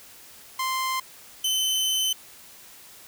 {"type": "tone pair in turn", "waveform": "sawtooth", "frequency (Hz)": [1044, 3052], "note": ["C6", "G7"], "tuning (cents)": [-4, -47], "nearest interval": "octave + perfect fifth", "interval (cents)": 1857, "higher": "second", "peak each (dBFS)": [-21, -19], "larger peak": "second", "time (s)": [[0.59, 1], [1.44, 2.13]], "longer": "second", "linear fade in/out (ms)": 5, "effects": ["white hiss -48 dBFS RMS until 3.07 s"]}